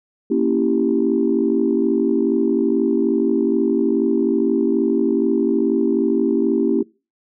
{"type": "chord", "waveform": "sine", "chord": "A# diminished seventh", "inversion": "none", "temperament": "equal", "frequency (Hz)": [233.1, 277.2, 329.6, 392], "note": ["A#3", "C#4", "E4", "G4"], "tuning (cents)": [0, 0, 0, 0], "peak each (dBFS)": -20, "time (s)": [0.3, 6.83], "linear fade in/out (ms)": 10, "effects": ["noise-tail reverb RT60 0.3 s tail -22 dB re dry", "tanh soft clip ceiling -5 dBFS"]}